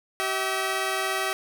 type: tone pair together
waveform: 10% pulse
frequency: 383.5 / 645 Hz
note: G4 / E5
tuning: -38 / -38 cents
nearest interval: major sixth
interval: 900 cents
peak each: -19 / -20 dBFS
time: 0.2-1.33 s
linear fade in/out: 0 ms
effects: none